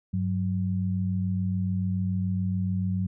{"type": "tone pair together", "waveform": "sine", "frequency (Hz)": [98, 185], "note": ["G2", "F#3"], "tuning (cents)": [0, 0], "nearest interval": "major seventh", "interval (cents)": 1100, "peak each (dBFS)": -27, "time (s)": [0.13, 3.07], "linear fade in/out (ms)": 10, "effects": []}